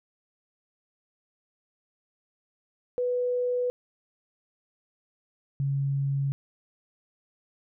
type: tone pair in turn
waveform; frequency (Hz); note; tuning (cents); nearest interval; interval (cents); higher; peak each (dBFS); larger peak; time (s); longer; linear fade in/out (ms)
sine; 493.9 / 138.6; B4 / C#3; 0 / 0; octave + minor seventh; 2200; first; -24; neither; 2.98-3.7 / 5.6-6.32; neither; 0
effects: none